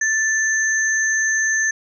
sine tone pair together, 1760 / 6272 Hz, A6 / G8, 0 / 0 cents, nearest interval octave + minor seventh, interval 2200 cents, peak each -17 / -23 dBFS, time 0.01-1.71 s, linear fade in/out 5 ms, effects none

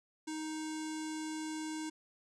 square tone with low-pass filter, 312.2 Hz, D#4, 6 cents sharp, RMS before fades -40 dBFS, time 0.27-1.9 s, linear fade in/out 10 ms, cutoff 7700 Hz, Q 3.1, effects none

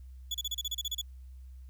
35% pulse tone bursts, 3423 Hz, A7, 48 cents flat, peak -29 dBFS, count 11, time 0.31-1.015 s, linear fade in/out 5 ms, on 35 ms, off 32 ms, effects added 64 Hz sine -45 dBFS peak until 1.69 s + white hiss -74 dBFS RMS until 1.69 s

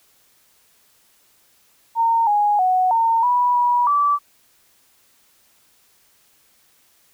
sine tone with pitch steps, 917 / 828 / 740 / 912 / 979 / 970 / 1158 Hz, A#5 / G#5 / F#5 / A#5 / B5 / B5 / D6, -29 / -5 / 0 / -38 / -15 / -31 / -25 cents, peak -14 dBFS, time 1.95-4.19 s, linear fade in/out 50 ms, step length 320 ms, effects white hiss -58 dBFS RMS until 7.13 s

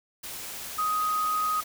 sine tone in noise, 1252 Hz, D#6, 10 cents sharp, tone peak -24 dBFS, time 0.78-1.61 s, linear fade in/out 10 ms, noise white, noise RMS -38 dBFS, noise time 0.23-1.64 s, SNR +11 dB, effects none

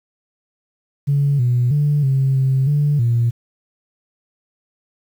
sine tone with pitch steps, 141.8 / 122.5 / 146.7 / 134.5 / 133 / 146.4 / 117.9 Hz, C#3 / B2 / D3 / C3 / C3 / D3 / A#2, +40 / -14 / -2 / +48 / +29 / -5 / +20 cents, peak -12 dBFS, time 1.07-3.31 s, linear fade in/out 20 ms, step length 320 ms, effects tanh soft clip ceiling -9 dBFS + 8-bit

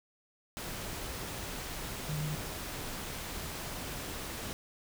sine tone in noise, 151.4 Hz, D#3, 47 cents flat, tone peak -33 dBFS, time 2.09-2.35 s, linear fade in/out 0 ms, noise pink, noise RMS -40 dBFS, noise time 0.57-4.53 s, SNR +4 dB, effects none

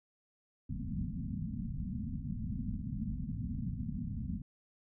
white low-pass noise, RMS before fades -38 dBFS, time 0.69-4.42 s, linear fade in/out 5 ms, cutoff 250 Hz, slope 96 dB/octave, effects none

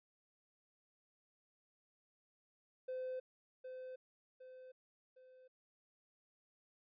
triangle tone with echo, 513 Hz, C5, 34 cents flat, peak -37 dBFS, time 2.88-3.2 s, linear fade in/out 10 ms, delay 760 ms, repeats 3, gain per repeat -7 dB, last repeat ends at 5.48 s, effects tanh soft clip ceiling -35 dBFS + resampled to 11025 Hz

